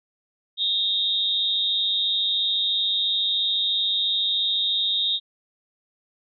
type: tone cluster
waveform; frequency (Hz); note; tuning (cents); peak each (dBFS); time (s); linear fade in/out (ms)
sine; 3280 / 3637 / 3834; G#7 / A#7 / A#7; -22 / -43 / +48; -29 / -22 / -27; 0.57-5.2; 50
effects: none